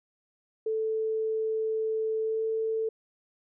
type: tone with pitch glide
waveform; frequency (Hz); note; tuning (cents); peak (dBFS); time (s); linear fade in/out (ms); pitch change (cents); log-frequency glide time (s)
sine; 440 to 443.8; A4 to A4; 0 to +15; -26; 0.66-2.89; 5; +15; 2.21-2.44
effects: none